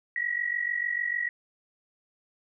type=tone pair together; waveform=sine; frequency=1900 / 1946.7 Hz; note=A#6 / B6; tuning=+33 / -25 cents; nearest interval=unison; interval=42 cents; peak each=-29 / -30 dBFS; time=0.16-1.29 s; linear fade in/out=2 ms; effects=none